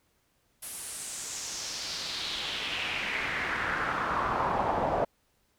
brown noise with band-pass filter sweep, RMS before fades -32 dBFS, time 0.62-5.05 s, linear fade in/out 10 ms, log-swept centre 11000 to 680 Hz, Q 2.9, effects pink hiss -71 dBFS RMS until 5.58 s

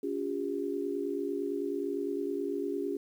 sine tone cluster, 283.6 / 354.1 / 403.1 Hz, C#4 / F4 / G4, +40 / +24 / +48 cents, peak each -35 / -36 / -34 dBFS, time 0.03-2.97 s, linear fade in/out 5 ms, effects 10-bit

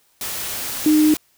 sine tone in noise, 306.2 Hz, D#4, 28 cents flat, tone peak -11 dBFS, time 0.86-1.14 s, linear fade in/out 2 ms, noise white, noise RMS -27 dBFS, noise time 0.21-1.17 s, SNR +13 dB, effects white hiss -60 dBFS RMS until 1.37 s

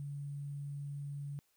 sine tone with sample-and-hold, 142.7 Hz, D3, 49 cents flat, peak -39 dBFS, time 0-1.39 s, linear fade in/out 0 ms, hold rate 8820 Hz, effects white hiss -75 dBFS RMS until 1.56 s

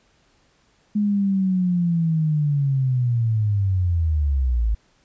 sine linear sweep, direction down, 210 to 51.91 Hz, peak -17 dBFS, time 0.95-4.75 s, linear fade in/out 10 ms, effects pink hiss -61 dBFS RMS until 5.04 s + resampled to 16000 Hz

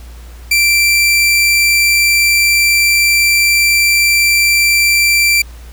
sawtooth tone, 2349 Hz, D7, in tune, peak -5 dBFS, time 0.51-5.42 s, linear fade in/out 5 ms, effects added 59 Hz sine -30 dBFS peak until 5.72 s + pink hiss -42 dBFS RMS until 5.72 s

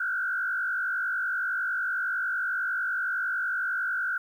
sine tone with frequency modulation, 1484 Hz, F#6, 5 cents sharp, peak -26 dBFS, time 0-4.18 s, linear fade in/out 5 ms, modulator 50.9 Hz, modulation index 1.6, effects 10-bit

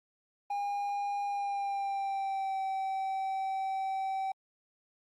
triangle tone with pitch glide, 810 to 770.3 Hz, G#5 to G5, -43 to -30 cents, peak -29 dBFS, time 0.5-4.32 s, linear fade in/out 5 ms, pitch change -87 cents, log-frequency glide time 1.25-2.6 s, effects Opus 32 kbps

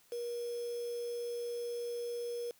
sine tone with quantisation, 477 Hz, A#4, 40 cents sharp, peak -36 dBFS, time 0.12-2.51 s, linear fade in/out 2 ms, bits 8, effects white hiss -66 dBFS RMS until 2.59 s

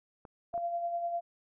clicks, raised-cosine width 1 ms, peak -34 dBFS, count 3, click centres 0.252 / 0.54 / 0.578 s
sine tone with tremolo, 688 Hz, F5, 26 cents flat, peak -29 dBFS, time 0.53-1.21 s, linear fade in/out 20 ms, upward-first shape sine, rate 10 Hz, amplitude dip 45%
effects none

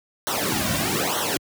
pink noise with flanger, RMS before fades -24 dBFS, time 0.27-1.37 s, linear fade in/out 0 ms, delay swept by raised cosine 0.41 to 2.41 ms, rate 1.1 Hz, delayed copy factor -0.95, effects high-pass 80 Hz 12 dB/octave

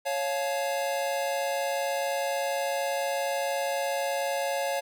square chord, Db augmented, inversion none, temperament equal with one note detuned, 554.4 / 698.5 / 861.4 Hz, Db5 / F5 / A5, 0 / 0 / -37 cents, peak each -30 / -33 / -35 dBFS, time 0.05-4.81 s, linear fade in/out 20 ms, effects none

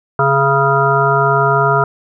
harmonic tone with a mistuned harmonic, 138.59 Hz, C#3, in tune, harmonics 1 / 3 / 5 / 7 / 9 / 10, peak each -17 / -17 / -17 / -17 / -17 / -17 dBFS, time 0.19-1.84 s, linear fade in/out 2 ms, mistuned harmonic 5, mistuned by -22 cents, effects none

